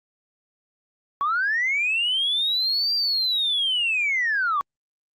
sine linear two-way sweep, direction up then down, 1100 to 4758 to 1100 Hz, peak -19 dBFS, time 1.21-4.61 s, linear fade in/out 0 ms, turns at 2.94 s, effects tanh soft clip ceiling -16 dBFS + Opus 48 kbps

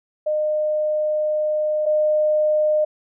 sine tone pair in turn, 610 / 610 Hz, D#5 / D#5, -34 / -34 cents, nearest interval unison, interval 0 cents, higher neither, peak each -18 / -15 dBFS, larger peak second, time 0.26-1.86 / 1.86-2.85 s, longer first, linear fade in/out 10 ms, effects none

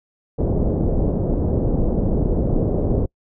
pink low-pass noise, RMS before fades -19 dBFS, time 0.38-3.06 s, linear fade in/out 10 ms, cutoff 540 Hz, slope 24 dB/octave, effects noise-tail reverb RT60 0.1 s tail -26 dB re dry

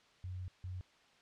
sine tone bursts at uneven times, 91.6 Hz, F#2, 17 cents flat, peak -40 dBFS, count 2, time 0.24-0.48 / 0.64-0.81 s, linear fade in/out 0 ms, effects white hiss -66 dBFS RMS until 1.21 s + low-pass 4000 Hz 12 dB/octave

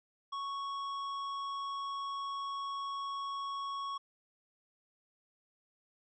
sine tone with hard clipping, 1108.7 Hz, C#6, in tune, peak -38 dBFS, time 0.32-3.98 s, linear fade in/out 10 ms, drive 11 dB, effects low-pass 6000 Hz 12 dB/octave

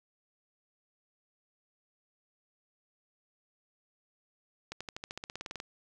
accelerating click train, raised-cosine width 0.2 ms, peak -22 dBFS, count 15, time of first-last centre 4.72-5.601 s, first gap 86 ms, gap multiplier 0.95, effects none

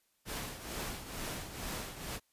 pink noise with tremolo, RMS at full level -38 dBFS, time 0.25-2.2 s, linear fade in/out 50 ms, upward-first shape triangle, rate 2.2 Hz, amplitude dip 70%, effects white hiss -75 dBFS RMS until 2.32 s + resampled to 32000 Hz

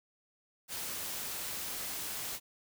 white noise, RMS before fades -39 dBFS, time 0.68-2.4 s, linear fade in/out 50 ms, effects none

